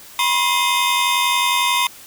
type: tone cluster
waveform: square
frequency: 976 / 1067 / 2091 / 2522 / 3608 Hz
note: B5 / C6 / C7 / D#7 / A7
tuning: -21 / +34 / -2 / +23 / +43 cents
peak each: -21 / -23 / -24 / -26 / -22 dBFS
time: 0.19-1.87 s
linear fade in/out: 2 ms
effects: white hiss -41 dBFS RMS until 2.06 s